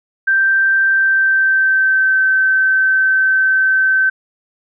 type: tone with pitch glide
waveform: sine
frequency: 1568 to 1541.1 Hz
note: G6 to G6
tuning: 0 to -30 cents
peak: -10 dBFS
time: 0.27-4.1 s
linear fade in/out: 10 ms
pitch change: -30 cents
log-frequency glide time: 0.9-2.2 s
effects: none